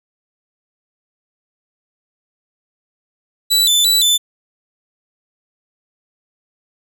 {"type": "tone with vibrato", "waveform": "sawtooth", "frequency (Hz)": 3729, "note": "A#7", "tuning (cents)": 0, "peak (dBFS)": -8, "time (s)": [3.5, 4.18], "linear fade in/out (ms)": 20, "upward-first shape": "square", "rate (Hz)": 2.9, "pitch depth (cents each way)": 100, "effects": []}